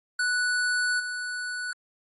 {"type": "tone with level steps", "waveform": "square", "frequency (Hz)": 1480, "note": "F#6", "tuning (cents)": 0, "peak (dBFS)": [-24, -31], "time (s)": [0.19, 1.73], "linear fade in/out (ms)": 5, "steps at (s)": 0.99, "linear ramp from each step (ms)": 5, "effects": ["AAC 32 kbps"]}